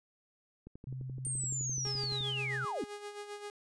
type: click train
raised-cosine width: 3 ms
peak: -35 dBFS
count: 19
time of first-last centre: 0.67-2.208 s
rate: 11.7 Hz
type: tone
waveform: sine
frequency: 130 Hz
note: C3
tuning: 11 cents flat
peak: -38 dBFS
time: 0.87-2.65 s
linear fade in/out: 2 ms
type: linear sweep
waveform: sine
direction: down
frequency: 8870 to 220 Hz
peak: -34 dBFS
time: 1.25-2.84 s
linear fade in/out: 0 ms
type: tone with tremolo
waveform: sawtooth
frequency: 412.1 Hz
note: G#4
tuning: 13 cents flat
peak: -36 dBFS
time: 1.85-3.5 s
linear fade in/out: 0 ms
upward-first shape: sine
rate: 7.6 Hz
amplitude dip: 60%
effects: resampled to 24000 Hz